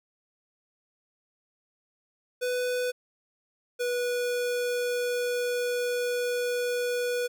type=tone pair in turn; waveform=square; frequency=497 / 488.7 Hz; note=B4 / B4; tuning=+11 / -18 cents; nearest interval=unison; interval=29 cents; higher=first; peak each=-27 dBFS; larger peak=neither; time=2.41-2.92 / 3.79-7.28 s; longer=second; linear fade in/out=20 ms; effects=none